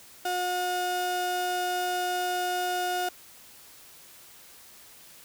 35% pulse tone pair together, 360.5 / 721 Hz, F#4 / F#5, -45 / -45 cents, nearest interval octave, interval 1200 cents, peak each -32 / -27 dBFS, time 0.25-3.09 s, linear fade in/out 5 ms, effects white hiss -51 dBFS RMS until 5.24 s

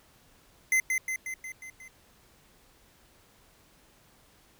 square tone with echo, 2059 Hz, C7, 28 cents flat, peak -22 dBFS, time 0.72-0.8 s, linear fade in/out 2 ms, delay 180 ms, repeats 6, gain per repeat -4 dB, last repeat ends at 1.88 s, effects pink hiss -61 dBFS RMS until 4.59 s

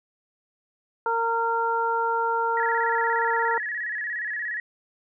harmonic tone, 460 Hz, A#4, 23 cents flat, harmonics 1 / 2 / 3, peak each -28 / -24 / -27 dBFS, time 1.06-3.58 s, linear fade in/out 2 ms
sine tone with vibrato, 1801 Hz, A6, 40 cents sharp, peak -27 dBFS, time 2.57-4.6 s, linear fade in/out 2 ms, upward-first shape square, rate 17 Hz, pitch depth 90 cents each way
effects none

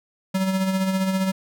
square tone with tremolo, 190 Hz, F#3, 46 cents sharp, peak -19 dBFS, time 0.34-1.32 s, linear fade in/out 10 ms, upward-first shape sine, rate 15 Hz, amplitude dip 45%, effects none

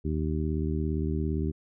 harmonic tone, 77.5 Hz, D#2, 6 cents flat, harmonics 1 / 2 / 3 / 4 / 5, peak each -29 / -32 / -34 / -35 / -36 dBFS, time 0.04-1.52 s, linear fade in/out 20 ms, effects none

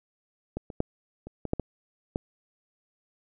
clicks, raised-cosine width 2 ms, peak -18 / -26 / -11 / -27 / -19 / -11 / -16 / -14 dBFS, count 8, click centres 0.57 / 0.702 / 0.804 / 1.27 / 1.453 / 1.534 / 1.597 / 2.159 s, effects none

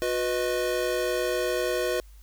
square chord, B major, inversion second, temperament equal with one note detuned, 363 / 493.9 / 622.3 Hz, F#4 / B4 / D#5, -33 / 0 / 0 cents, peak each -30 / -29 / -31 dBFS, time 0.02-2 s, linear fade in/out 0 ms, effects added 50 Hz sine -46 dBFS peak until 2.22 s + white hiss -61 dBFS RMS until 2.22 s

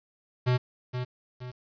square tone with echo, 125.2 Hz, B2, 24 cents sharp, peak -22 dBFS, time 0.46-0.58 s, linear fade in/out 20 ms, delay 470 ms, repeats 2, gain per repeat -8 dB, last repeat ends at 1.52 s, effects resampled to 11025 Hz + 9-bit

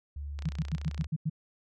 sine tone with pitch glide, 71.9 to 73.62 Hz, D2 to D2, -36 to +5 cents, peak -35 dBFS, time 0.16-1.07 s, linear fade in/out 5 ms, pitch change +41 cents, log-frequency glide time 0.68-0.87 s
click train, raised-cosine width 0.2 ms, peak -27 dBFS, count 21, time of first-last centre 0.39-1.044 s, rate 30.6 Hz
sine tone bursts, 156.4 Hz, D#3, 9 cents sharp, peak -26 dBFS, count 7, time 0.45-1.298 s, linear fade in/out 10 ms, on 44 ms, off 90 ms
effects none

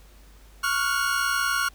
40% pulse tone cluster, 1108 / 1399 / 1459 Hz, C#6 / F6 / F#6, -1 / +3 / -25 cents, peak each -28 / -25 / -26 dBFS, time 0.63-1.69 s, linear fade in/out 10 ms, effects added 50 Hz sine -49 dBFS peak until 1.74 s + pink hiss -56 dBFS RMS until 1.74 s

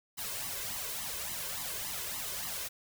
white noise with flanger, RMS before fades -38 dBFS, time 0.17-2.69 s, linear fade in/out 20 ms, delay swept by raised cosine 0.98 to 1.98 ms, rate 3.5 Hz, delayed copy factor +0.7, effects none

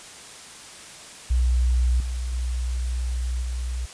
sine tone with level steps, 61.74 Hz, B1, in tune, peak -17 / -25 / -23 / -25 dBFS, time 1.3-3.86 s, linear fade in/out 10 ms, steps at 2 / 2.33 / 3.42 s, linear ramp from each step 2 ms, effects white hiss -42 dBFS RMS until 3.93 s + resampled to 22050 Hz

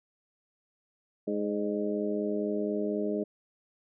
harmonic tone with a mistuned harmonic, 104.2 Hz, G#2, 6 cents sharp, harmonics 2 / 3 / 4 / 5 / 6, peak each -33 / -34 / -32 / -42 / -36 dBFS, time 1.27-3.24 s, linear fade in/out 10 ms, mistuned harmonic 6, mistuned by -38 cents, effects none

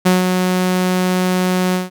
sawtooth tone with ADSR envelope, 183.2 Hz, F#3, 17 cents flat, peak -5 dBFS, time 0.05-1.9 s, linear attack 14 ms, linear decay 160 ms, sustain -5 dB, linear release 160 ms, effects none

